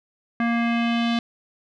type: tone with low-pass filter sweep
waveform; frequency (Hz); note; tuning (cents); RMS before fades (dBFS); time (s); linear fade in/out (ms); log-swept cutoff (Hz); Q
square; 233.7; A#3; +5; -22; 0.4-1.19; 2; 1900 to 3700; 2.7
effects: none